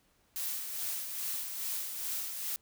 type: noise with tremolo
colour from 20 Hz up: blue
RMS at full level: -35 dBFS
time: 0.36-2.56 s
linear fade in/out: 0 ms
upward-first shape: sine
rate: 2.4 Hz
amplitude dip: 45%
effects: pink hiss -70 dBFS RMS until 2.61 s